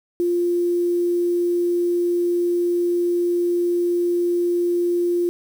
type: tone with quantisation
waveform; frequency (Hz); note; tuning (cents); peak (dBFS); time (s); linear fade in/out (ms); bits
sine; 349.2; F4; 0; -17; 0.2-5.29; 0; 7
effects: none